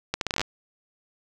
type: accelerating click train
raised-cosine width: 0.2 ms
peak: -8 dBFS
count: 10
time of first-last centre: 0.14-0.415 s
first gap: 72 ms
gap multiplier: 0.76
effects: none